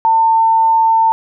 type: tone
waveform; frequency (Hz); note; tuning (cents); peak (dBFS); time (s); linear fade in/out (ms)
sine; 899; A5; +37; -8; 0.05-1.12; 0
effects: none